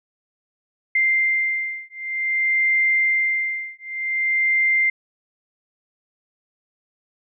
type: beating tone pair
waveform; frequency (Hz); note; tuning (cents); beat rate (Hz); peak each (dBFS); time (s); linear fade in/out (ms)
sine; 2093 / 2093.53; C7 / C7; 0 / 0; 0.53; -21 / -21; 0.95-4.9; 5
effects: none